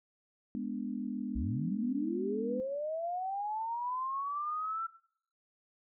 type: chord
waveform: sine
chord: G# diminished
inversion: none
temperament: equal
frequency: 207.7 / 246.9 / 293.7 Hz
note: G#3 / B3 / D4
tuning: 0 / 0 / 0 cents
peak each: -38 / -37 / -41 dBFS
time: 0.55-2.6 s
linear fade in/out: 0 ms
type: linear sweep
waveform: sine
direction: up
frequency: 53.4 to 1353 Hz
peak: -33 dBFS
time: 1.35-4.87 s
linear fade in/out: 10 ms
effects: noise-tail reverb RT60 0.6 s tail -19 dB re dry